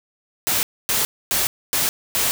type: noise bursts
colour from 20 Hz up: white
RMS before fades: -20 dBFS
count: 5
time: 0.47-2.31 s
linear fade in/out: 0 ms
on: 160 ms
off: 260 ms
effects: none